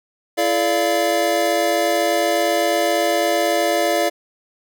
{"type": "tone cluster", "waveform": "square", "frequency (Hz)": [335.5, 431.3, 583, 691], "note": ["E4", "A4", "D5", "F5"], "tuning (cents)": [31, -35, -13, -19], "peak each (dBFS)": [-24, -26, -21, -21], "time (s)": [0.37, 4.1], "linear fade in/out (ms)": 20, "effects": []}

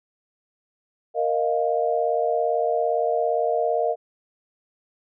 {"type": "chord", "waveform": "sine", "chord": "Bb suspended fourth", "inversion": "none", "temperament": "just", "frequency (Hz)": [466.2, 621.6, 699.2], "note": ["Bb4", "Eb5", "F5"], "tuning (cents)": [0, -2, 2], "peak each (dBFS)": -24, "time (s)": [1.14, 3.96], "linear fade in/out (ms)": 50, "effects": []}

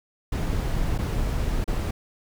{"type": "noise with dropouts", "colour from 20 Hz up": "brown", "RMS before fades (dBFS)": -25, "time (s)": [0.32, 1.91], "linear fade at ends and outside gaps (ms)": 5, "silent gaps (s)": [[0.98, 0.986], [1.643, 1.677]], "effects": []}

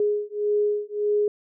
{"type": "beating tone pair", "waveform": "sine", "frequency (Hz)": [415.3, 417], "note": ["G#4", "G#4"], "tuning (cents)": [0, 7], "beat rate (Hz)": 1.7, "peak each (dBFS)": -24, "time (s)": [0, 1.28], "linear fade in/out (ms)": 2, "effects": []}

